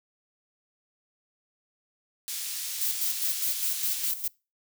pink high-pass noise, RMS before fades -34 dBFS, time 2.28-4.11 s, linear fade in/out 0 ms, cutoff 4400 Hz, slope 12 dB/octave
violet noise with tremolo, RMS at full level -28 dBFS, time 2.81-4.28 s, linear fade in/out 5 ms, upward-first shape square, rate 4.9 Hz, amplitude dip 70%
effects noise-tail reverb RT60 0.3 s tail -25 dB re dry

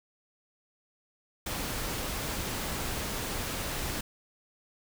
pink noise, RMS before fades -34 dBFS, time 1.46-4.01 s, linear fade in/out 5 ms, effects none

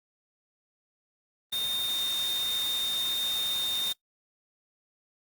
sine tone in noise, 3654 Hz, A#7, 35 cents flat, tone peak -27 dBFS, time 1.52-3.93 s, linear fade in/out 10 ms, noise white, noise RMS -37 dBFS, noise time 1.52-3.93 s, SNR +7 dB, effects noise-tail reverb RT60 0.1 s tail -20 dB re dry + Opus 32 kbps

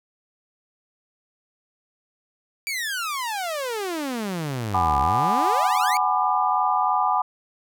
sawtooth exponential two-way sweep, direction down then up, 2349 to 65.41 to 2349 Hz, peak -22 dBFS, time 2.67-5.97 s, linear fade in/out 0 ms, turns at 5 s
sine chord, G# half-diminished seventh, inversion third, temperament just, 747.5 / 830.6 / 996.7 / 1196.1 Hz, F#5 / G#5 / B5 / D6, +17 / 0 / +16 / +31 cents, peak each -24 dBFS, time 4.74-7.22 s, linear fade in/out 5 ms
effects none

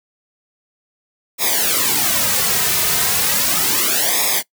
white noise with flanger, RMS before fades -17 dBFS, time 1.38-4.43 s, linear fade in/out 50 ms, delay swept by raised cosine 0.67 to 3.67 ms, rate 0.35 Hz, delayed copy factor -1, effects noise-tail reverb RT60 0.1 s tail -21 dB re dry

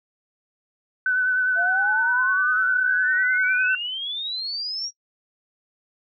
sine tone with vibrato, 1503 Hz, F#6, 27 cents sharp, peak -18 dBFS, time 1.06-3.75 s, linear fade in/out 2 ms, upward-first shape sine, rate 9.9 Hz, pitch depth 26 cents each way
sine exponential sweep, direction up, 670 to 5740 Hz, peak -26 dBFS, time 1.55-4.91 s, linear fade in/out 50 ms
effects noise-tail reverb RT60 0.1 s tail -18 dB re dry

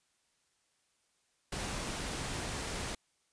pink noise, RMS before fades -38 dBFS, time 1.52-2.95 s, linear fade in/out 5 ms, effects white hiss -75 dBFS RMS until 3.32 s + resampled to 22050 Hz

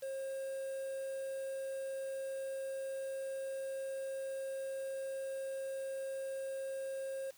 triangle tone with quantisation, 537 Hz, C5, 45 cents sharp, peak -36 dBFS, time 0.02-7.31 s, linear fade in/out 10 ms, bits 9, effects white hiss -63 dBFS RMS until 7.37 s

